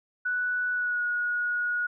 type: tone with pitch glide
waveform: sine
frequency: 1480 to 1451.2 Hz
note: F#6 to F#6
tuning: 0 to -34 cents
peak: -25 dBFS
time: 0.25-1.87 s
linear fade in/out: 10 ms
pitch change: -34 cents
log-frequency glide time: 0.72-1.03 s
effects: none